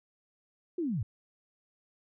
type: linear sweep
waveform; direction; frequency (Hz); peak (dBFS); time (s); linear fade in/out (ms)
sine; down; 370 to 87.31; -29; 0.78-1.03; 5
effects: none